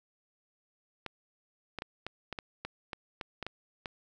clicks, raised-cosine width 0.3 ms, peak -21 dBFS, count 12, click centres 1.063 / 1.787 / 1.821 / 2.066 / 2.327 / 2.388 / 2.65 / 2.932 / 3.212 / 3.427 / 3.466 / 3.858 s, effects none

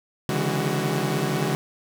sawtooth tone cluster, 137.7 / 148.2 / 164.1 / 204.6 / 374.4 Hz, C#3 / D3 / E3 / G#3 / F#4, -11 / +16 / -8 / -26 / +20 cents, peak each -25 dBFS, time 0.29-1.55 s, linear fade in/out 0 ms, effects none

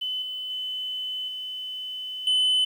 sine tone with level steps, 3021 Hz, F#7, 35 cents sharp, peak -26 / -30 / -28 / -31 / -16 dBFS, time 0.01-2.65 s, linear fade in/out 10 ms, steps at 0.22 / 0.5 / 1.28 / 2.27 s, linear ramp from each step 2 ms, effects tanh soft clip ceiling -18 dBFS + 9-bit

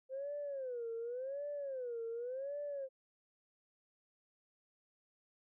sine tone with vibrato, 516 Hz, C5, 24 cents flat, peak -38 dBFS, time 0.09-2.89 s, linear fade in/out 50 ms, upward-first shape sine, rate 0.89 Hz, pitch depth 210 cents each way, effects tanh soft clip ceiling -34 dBFS

